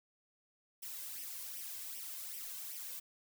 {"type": "noise with flanger", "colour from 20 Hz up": "blue", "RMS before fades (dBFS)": -45, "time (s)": [0.82, 3], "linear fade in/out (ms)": 10, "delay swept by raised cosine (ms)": [0.35, 1.95], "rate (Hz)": 2.6, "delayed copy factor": 0.7, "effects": []}